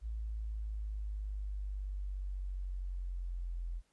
sine linear sweep, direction down, 55.1 to 42.43 Hz, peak -36 dBFS, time 0.01-3.82 s, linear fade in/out 50 ms, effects pink hiss -75 dBFS RMS until 3.92 s + resampled to 24000 Hz

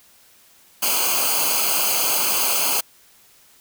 white noise with comb filter, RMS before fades -20 dBFS, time 0.82-2.81 s, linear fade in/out 10 ms, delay 0.54 ms, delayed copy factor -0.9, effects white hiss -53 dBFS RMS until 3.6 s

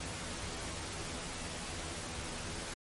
pink noise with comb filter, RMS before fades -41 dBFS, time 0-2.74 s, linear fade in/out 5 ms, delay 12 ms, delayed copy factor +0.6, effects MP3 48 kbps

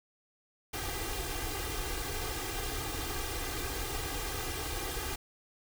pink noise with comb filter, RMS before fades -36 dBFS, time 0.73-5.16 s, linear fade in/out 10 ms, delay 2.5 ms, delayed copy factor +0.95, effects none

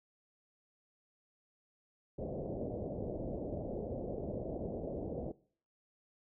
white low-pass noise, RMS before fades -40 dBFS, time 2.18-5.32 s, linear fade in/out 10 ms, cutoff 630 Hz, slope 48 dB/octave, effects noise-tail reverb RT60 0.5 s tail -21 dB re dry

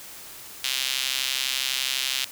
sawtooth tone with high-pass filter, 132 Hz, C3, 16 cents sharp, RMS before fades -27 dBFS, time 0.64-2.25 s, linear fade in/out 2 ms, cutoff 3200 Hz, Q 1.9, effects white hiss -42 dBFS RMS until 2.31 s

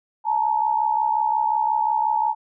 sine tone pair together, 863 / 928.6 Hz, A5 / A#5, -34 / -7 cents, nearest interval minor second, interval 127 cents, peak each -20 / -22 dBFS, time 0.24-2.35 s, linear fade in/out 50 ms, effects none

